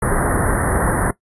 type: band-stop noise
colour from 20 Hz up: pink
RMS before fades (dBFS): -17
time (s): 0.02-1.11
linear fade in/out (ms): 5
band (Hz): 1900 to 9400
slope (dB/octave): 96
effects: noise-tail reverb RT60 0.1 s tail -17 dB re dry + resampled to 24000 Hz